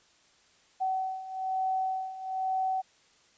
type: beating tone pair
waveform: sine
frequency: 756 / 757.1 Hz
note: F#5 / F#5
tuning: +37 / +40 cents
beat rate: 1.1 Hz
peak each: -34 / -30 dBFS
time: 0.8-2.82 s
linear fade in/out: 20 ms
effects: white hiss -63 dBFS RMS until 3.37 s + resampled to 16000 Hz